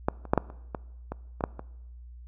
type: clicks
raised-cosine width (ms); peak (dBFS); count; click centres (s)
1; -9 / -27 / -6 / -7 / -28 / -17 / -19 / -18 / -10 / -23; 10; 0.085 / 0.253 / 0.335 / 0.377 / 0.501 / 0.748 / 1.12 / 1.408 / 1.439 / 1.594
effects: noise-tail reverb RT60 1.0 s tail -22 dB re dry + added 60 Hz sine -43 dBFS peak until 2.27 s